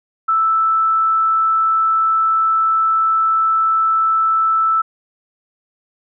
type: tone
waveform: sine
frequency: 1318.5 Hz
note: E6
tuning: in tune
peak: -12 dBFS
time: 0.28-4.82 s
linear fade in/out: 10 ms
effects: none